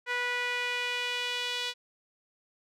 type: tone with band-pass filter sweep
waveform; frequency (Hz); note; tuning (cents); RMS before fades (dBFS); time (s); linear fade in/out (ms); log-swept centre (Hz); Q
sawtooth; 490; B4; -14; -32; 0.06-1.74; 50; 1900 to 3500; 2.2
effects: none